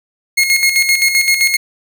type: tone with tremolo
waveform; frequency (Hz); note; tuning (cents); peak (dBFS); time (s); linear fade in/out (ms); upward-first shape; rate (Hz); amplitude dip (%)
sawtooth; 2158; C#7; -47; -5; 0.37-1.57; 10; square; 7.7; 55
effects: none